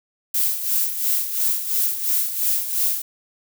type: noise with tremolo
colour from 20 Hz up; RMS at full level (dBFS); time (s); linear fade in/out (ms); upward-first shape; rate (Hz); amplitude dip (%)
violet; -19; 0.34-3.02; 5; sine; 2.9; 65
effects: none